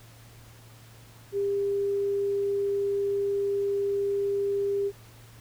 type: tone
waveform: sine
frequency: 400 Hz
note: G4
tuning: 35 cents sharp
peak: -24 dBFS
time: 1.32-4.92 s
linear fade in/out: 50 ms
effects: added 114 Hz sine -50 dBFS peak until 5.4 s + pink hiss -54 dBFS RMS until 5.4 s